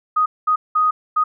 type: tone bursts at uneven times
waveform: sine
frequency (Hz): 1247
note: D#6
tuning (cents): +3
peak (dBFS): -13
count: 4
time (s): 0.16-0.26 / 0.47-0.56 / 0.75-0.91 / 1.16-1.24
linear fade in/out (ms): 10
effects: none